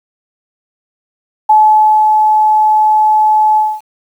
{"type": "tone with ADSR envelope", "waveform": "sine", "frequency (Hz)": 859, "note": "A5", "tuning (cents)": -42, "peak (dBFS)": -3, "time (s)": [1.49, 3.81], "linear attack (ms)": 9, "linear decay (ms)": 550, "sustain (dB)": -3, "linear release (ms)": 240, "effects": ["7-bit"]}